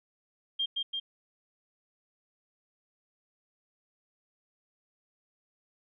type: tone with echo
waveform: sine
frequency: 3201 Hz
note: G7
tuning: 36 cents sharp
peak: -27 dBFS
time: 0.59-0.66 s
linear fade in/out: 10 ms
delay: 170 ms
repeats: 2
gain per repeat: -2 dB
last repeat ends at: 1 s
effects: none